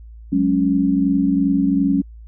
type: chord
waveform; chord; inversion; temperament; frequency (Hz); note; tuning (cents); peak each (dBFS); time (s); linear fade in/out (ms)
sine; F# suspended second; none; equal; 185 / 207.7 / 277.2; F#3 / G#3 / C#4; 0 / 0 / 0; -20 / -21 / -16; 0.32-2.02; 10
effects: added 56 Hz sine -36 dBFS peak until 2.27 s